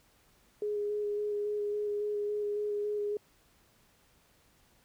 sine tone with vibrato, 415.3 Hz, G#4, in tune, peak -30 dBFS, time 0.62-3.17 s, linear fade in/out 2 ms, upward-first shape square, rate 3.6 Hz, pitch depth 11 cents each way, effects pink hiss -66 dBFS RMS until 4.84 s

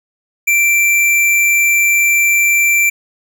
square tone, 2349 Hz, D7, in tune, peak -10 dBFS, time 0.47-2.9 s, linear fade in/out 10 ms, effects none

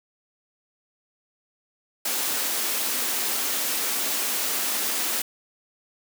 white high-pass noise, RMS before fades -26 dBFS, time 2.05-5.22 s, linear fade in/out 5 ms, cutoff 200 Hz, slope 96 dB/octave, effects none

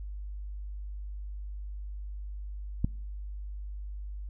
click, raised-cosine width 5 ms, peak -14 dBFS, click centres 2.845 s, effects noise-tail reverb RT60 0.6 s tail -25 dB re dry + added 50 Hz sine -36 dBFS peak until 4.29 s

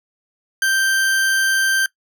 40% pulse tone, 1568 Hz, G6, in tune, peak -14 dBFS, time 0.62-1.86 s, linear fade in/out 2 ms, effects noise-tail reverb RT60 0.1 s tail -20 dB re dry

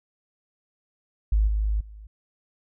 sine tone with level steps, 52.5 Hz, G#1, 19 cents sharp, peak -17 / -21 / -40 dBFS, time 1.32-2.07 s, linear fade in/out 5 ms, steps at 1.47 / 1.8 s, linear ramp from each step 10 ms, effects none

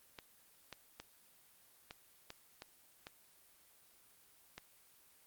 clicks, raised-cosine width 0.2 ms, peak -29 dBFS, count 8, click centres 0.188 / 0.727 / 1 / 1.909 / 2.304 / 2.621 / 3.069 / 4.58 s, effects white hiss -66 dBFS RMS until 5.26 s + Opus 24 kbps

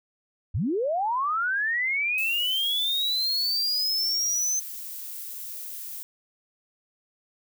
sine linear sweep, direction up, 67 to 6200 Hz, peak -23 dBFS, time 0.54-4.6 s, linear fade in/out 10 ms
violet noise, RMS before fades -37 dBFS, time 2.18-6.03 s, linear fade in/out 0 ms
effects none

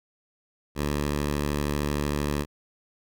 10% pulse tone, 73 Hz, D2, 10 cents flat, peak -17 dBFS, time 0.75-2.46 s, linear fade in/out 50 ms, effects none

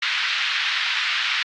white band-pass noise, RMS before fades -23 dBFS, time 0.02-1.43 s, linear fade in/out 5 ms, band 1400 to 3700 Hz, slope 24 dB/octave, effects low-pass 6000 Hz 12 dB/octave + AAC 64 kbps

